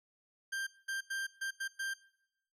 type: tone bursts at uneven times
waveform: 40% pulse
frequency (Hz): 1582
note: G6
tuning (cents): +15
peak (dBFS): -34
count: 6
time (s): 0.52-0.67 / 0.88-1.01 / 1.1-1.27 / 1.41-1.51 / 1.6-1.68 / 1.79-1.94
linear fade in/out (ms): 10
effects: noise-tail reverb RT60 0.8 s tail -21 dB re dry + low-pass 11000 Hz 12 dB/octave